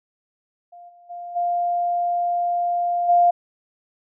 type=tone with level steps; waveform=sine; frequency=700 Hz; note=F5; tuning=4 cents sharp; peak=-40 / -47 / -31 / -19 / -12 dBFS; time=0.72-3.31 s; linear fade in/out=10 ms; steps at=0.88 / 1.09 / 1.35 / 3.08 s; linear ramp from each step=20 ms; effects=none